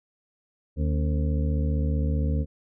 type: harmonic tone with a mistuned harmonic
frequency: 75.4 Hz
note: D2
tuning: 46 cents sharp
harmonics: 1 / 2 / 3 / 4 / 6 / 7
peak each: -23 / -29 / -33 / -35 / -39 / -40 dBFS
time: 0.76-2.46 s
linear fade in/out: 50 ms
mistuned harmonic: 4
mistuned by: -120 cents
effects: none